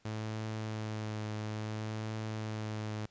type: tone with vibrato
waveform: sawtooth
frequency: 108.3 Hz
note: A2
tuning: 27 cents flat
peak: -32 dBFS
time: 0.05-3.06 s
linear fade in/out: 5 ms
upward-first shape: triangle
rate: 0.59 Hz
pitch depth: 22 cents each way
effects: pink hiss -68 dBFS RMS until 3.1 s + resampled to 16000 Hz